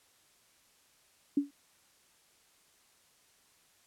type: tone with exponential decay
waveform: sine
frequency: 284.1 Hz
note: C#4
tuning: 43 cents sharp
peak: -21 dBFS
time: 1.37-1.51 s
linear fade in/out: 5 ms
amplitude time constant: 30 ms
effects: white hiss -66 dBFS RMS until 3.86 s + low-pass 11000 Hz 12 dB/octave